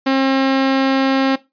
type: tone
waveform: sawtooth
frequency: 268 Hz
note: C4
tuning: 42 cents sharp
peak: -9 dBFS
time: 0.06-1.36 s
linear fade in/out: 10 ms
effects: noise-tail reverb RT60 0.2 s tail -17 dB re dry + resampled to 11025 Hz